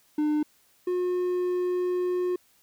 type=tone pair in turn; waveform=triangle; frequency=301.2 / 360.1 Hz; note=D4 / F#4; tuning=+44 / -47 cents; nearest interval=minor third; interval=309 cents; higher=second; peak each=-20 / -22 dBFS; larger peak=first; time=0.18-0.43 / 0.87-2.36 s; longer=second; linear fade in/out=5 ms; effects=white hiss -63 dBFS RMS until 2.62 s